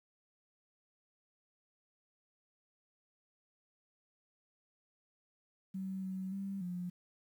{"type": "tone with pitch steps", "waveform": "sine", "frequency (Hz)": [190.4, 188.5, 195.9, 178.4], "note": ["F#3", "F#3", "G3", "F3"], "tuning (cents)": [50, 32, -1, 37], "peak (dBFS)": -37, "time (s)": [5.74, 6.9], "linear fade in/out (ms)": 10, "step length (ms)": 290, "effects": ["11-bit"]}